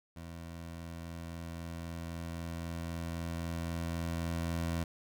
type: tone with level ramp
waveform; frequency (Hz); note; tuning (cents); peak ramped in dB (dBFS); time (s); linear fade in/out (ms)
20% pulse; 83.8; E2; +29; -39 to -27; 0.16-4.84; 5
effects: none